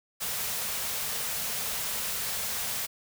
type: band-stop noise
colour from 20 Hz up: white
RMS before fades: -32 dBFS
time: 0.2-2.87 s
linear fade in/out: 20 ms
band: 250 to 400 Hz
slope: 96 dB/octave
effects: none